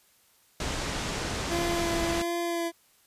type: low-pass noise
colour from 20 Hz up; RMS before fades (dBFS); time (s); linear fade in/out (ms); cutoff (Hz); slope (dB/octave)
pink; -32; 0.6-2.22; 2; 8000; 24
type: tone with vibrato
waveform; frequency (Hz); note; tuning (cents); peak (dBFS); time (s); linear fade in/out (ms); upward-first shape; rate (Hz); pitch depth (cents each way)
25% pulse; 340; F4; -46; -24; 1.48-2.72; 50; sine; 1.4; 18
effects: white hiss -63 dBFS RMS until 3.06 s + resampled to 32000 Hz